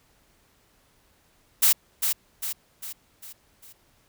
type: noise with echo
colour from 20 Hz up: blue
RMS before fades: -18 dBFS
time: 1.62-1.73 s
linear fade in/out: 10 ms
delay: 400 ms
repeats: 5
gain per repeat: -6 dB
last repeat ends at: 3.73 s
effects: pink hiss -63 dBFS RMS until 4.08 s